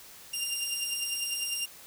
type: beating tone pair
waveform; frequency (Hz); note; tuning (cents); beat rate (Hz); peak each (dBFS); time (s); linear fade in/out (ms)
15% pulse; 2788 / 2798; F7 / F7; -4 / +3; 10; -28 / -25; 0.33-1.66; 10
effects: white hiss -50 dBFS RMS until 1.86 s